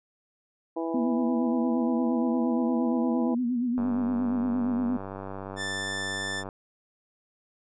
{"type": "harmonic tone", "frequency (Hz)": 164.81, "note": "E3", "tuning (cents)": 0, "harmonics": [2, 3, 4, 5, 6], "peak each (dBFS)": [-30, -34, -36, -38, -40], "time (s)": [0.76, 3.35], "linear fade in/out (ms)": 10}
{"type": "tone with vibrato", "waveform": "sine", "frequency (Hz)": 244.2, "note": "B3", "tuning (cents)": -19, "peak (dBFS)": -24, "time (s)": [0.94, 4.97], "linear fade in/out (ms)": 5, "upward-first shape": "sine", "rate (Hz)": 8.6, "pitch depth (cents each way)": 74}
{"type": "click train", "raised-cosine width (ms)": 1, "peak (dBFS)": -23, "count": 264, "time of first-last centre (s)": [3.78, 6.489], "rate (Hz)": 97.1}
{"type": "tone", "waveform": "sawtooth", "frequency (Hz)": 1770, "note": "A6", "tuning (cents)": 10, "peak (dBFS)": -27, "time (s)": [5.56, 6.44], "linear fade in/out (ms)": 50}
{"effects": ["resampled to 22050 Hz"]}